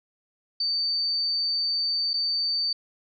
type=tone with dropouts; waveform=sine; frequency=4583 Hz; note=D8; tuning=43 cents flat; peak=-23 dBFS; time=0.6-2.73 s; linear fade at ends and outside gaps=5 ms; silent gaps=2.134-2.139 s; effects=none